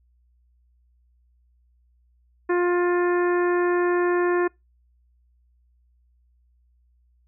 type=harmonic tone; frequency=353.1 Hz; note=F4; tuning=19 cents sharp; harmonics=1 / 2 / 3 / 4 / 5 / 6 / 7; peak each=-19 / -32 / -29 / -34 / -31 / -44 / -43 dBFS; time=2.49-4.48 s; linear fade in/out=10 ms; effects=noise-tail reverb RT60 0.2 s tail -26 dB re dry + added 60 Hz sine -59 dBFS peak until 7.27 s